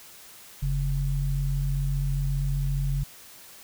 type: tone pair together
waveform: sine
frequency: 43.65 / 138.59 Hz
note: F1 / C#3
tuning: 0 / 0 cents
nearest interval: octave + minor sixth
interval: 2000 cents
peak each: -26 dBFS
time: 0.62-3.04 s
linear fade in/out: 10 ms
effects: white hiss -48 dBFS RMS until 3.63 s